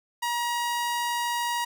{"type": "tone", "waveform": "sawtooth", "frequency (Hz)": 953, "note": "A#5", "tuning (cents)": 38, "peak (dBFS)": -22, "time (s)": [0.22, 1.65], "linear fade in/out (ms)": 10, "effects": []}